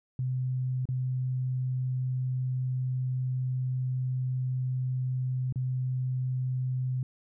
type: tone with dropouts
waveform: sine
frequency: 128.2 Hz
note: C3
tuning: 35 cents flat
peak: -27 dBFS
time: 0.19-7.03 s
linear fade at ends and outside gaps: 2 ms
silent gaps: 0.855-0.888 / 5.525-5.558 s
effects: none